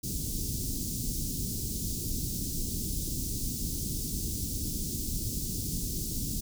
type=band-stop noise; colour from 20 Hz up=pink; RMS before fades=-33 dBFS; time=0.03-6.41 s; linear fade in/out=10 ms; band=300 to 5100 Hz; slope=24 dB/octave; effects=none